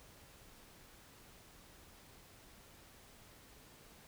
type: silence
effects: pink hiss -60 dBFS RMS until 4.07 s